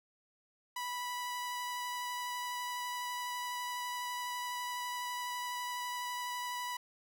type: tone with vibrato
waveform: sawtooth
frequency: 984 Hz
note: B5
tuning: 7 cents flat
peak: -33 dBFS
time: 0.76-6.77 s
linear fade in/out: 5 ms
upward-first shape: sine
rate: 12 Hz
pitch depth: 9 cents each way
effects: none